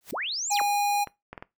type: noise with exponential growth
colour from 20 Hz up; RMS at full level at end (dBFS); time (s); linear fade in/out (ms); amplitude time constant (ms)
white; -36; 0.01-0.11; 0; 21
type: linear two-way sweep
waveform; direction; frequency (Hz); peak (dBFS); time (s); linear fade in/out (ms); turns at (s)
sine; up then down; 91.6 to 7700 to 91.6; -28; 0.12-0.62; 10; 0.5
type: tone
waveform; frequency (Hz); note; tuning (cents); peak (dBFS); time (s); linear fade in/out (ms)
square; 818; G#5; -26; -23; 0.5-1.05; 20
type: clicks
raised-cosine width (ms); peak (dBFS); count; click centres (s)
0.5; -23; 4; 1.073 / 1.33 / 1.378 / 1.425
effects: noise-tail reverb RT60 0.2 s tail -20 dB re dry